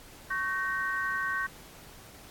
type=chord; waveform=sine; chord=G diminished; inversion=second; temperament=equal with one note detuned; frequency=1108.7 / 1536.6 / 1864.7 Hz; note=Db6 / G6 / Bb6; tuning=0 / -35 / 0 cents; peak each=-34 / -31 / -34 dBFS; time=0.3-1.47 s; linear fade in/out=10 ms; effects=pink hiss -51 dBFS RMS until 2.3 s + AAC 64 kbps